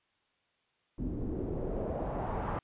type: noise with low-pass filter sweep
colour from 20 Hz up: pink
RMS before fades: -35 dBFS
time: 0.98-2.59 s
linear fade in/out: 2 ms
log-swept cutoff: 260 to 1100 Hz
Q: 1.9
effects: white hiss -74 dBFS RMS until 2.63 s + resampled to 8000 Hz